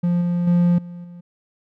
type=tone with level steps; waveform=triangle; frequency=174.61 Hz; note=F3; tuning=in tune; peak=-14 / -16 / -11 / -30 / -34 dBFS; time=0.03-1.21 s; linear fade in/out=10 ms; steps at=0.21 / 0.47 / 0.78 / 1.04 s; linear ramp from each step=5 ms; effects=none